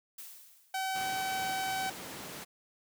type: noise with exponential decay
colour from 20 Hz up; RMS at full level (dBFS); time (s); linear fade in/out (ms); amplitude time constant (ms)
blue; -44; 0.18-1.1; 5; 200
type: tone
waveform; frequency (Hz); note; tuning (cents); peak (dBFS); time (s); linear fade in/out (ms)
sawtooth; 763; G5; -47; -28; 0.74-1.9; 5
type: high-pass noise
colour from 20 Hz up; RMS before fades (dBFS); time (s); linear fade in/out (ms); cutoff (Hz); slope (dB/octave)
pink; -44; 0.94-2.45; 20; 150; 12
effects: none